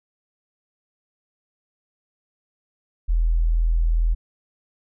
sine tone, 41.2 Hz, E1, in tune, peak -16 dBFS, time 3.08-4.15 s, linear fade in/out 20 ms, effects none

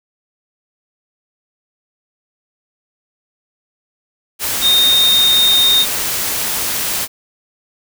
sine tone in noise, 3685 Hz, A#7, 21 cents flat, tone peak -9 dBFS, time 4.61-5.86 s, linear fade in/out 50 ms, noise white, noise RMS -19 dBFS, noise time 4.39-7.08 s, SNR +7 dB, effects none

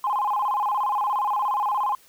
sine tone with vibrato, 932.3 Hz, A#5, in tune, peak -20 dBFS, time 0.04-1.95 s, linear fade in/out 2 ms, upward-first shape square, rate 17 Hz, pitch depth 200 cents each way, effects tanh soft clip ceiling -16 dBFS + white hiss -55 dBFS RMS until 2.08 s

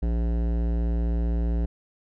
sine tone with hard clipping, 57.7 Hz, A#1, 17 cents flat, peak -24 dBFS, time 0.02-1.66 s, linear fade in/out 10 ms, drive 16 dB, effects none

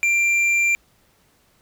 triangle tone with hard clipping, 2370 Hz, D7, 15 cents sharp, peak -17 dBFS, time 0.03-0.75 s, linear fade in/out 0 ms, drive 9 dB, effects pink hiss -60 dBFS RMS until 1.61 s

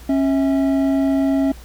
triangle tone pair together, 273.1 / 650 Hz, C#4 / E5, -26 / -24 cents, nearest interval octave + minor third, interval 1502 cents, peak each -13 / -22 dBFS, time 0.09-1.52 s, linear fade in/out 5 ms, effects added 60 Hz sine -37 dBFS peak until 1.64 s + pink hiss -45 dBFS RMS until 1.64 s

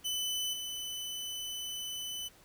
sawtooth tone with level steps, 3007 Hz, F#7, 27 cents sharp, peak -29 / -34 dBFS, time 0.04-2.29 s, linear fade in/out 20 ms, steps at 0.53 s, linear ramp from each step 5 ms, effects pink hiss -60 dBFS RMS until 2.44 s

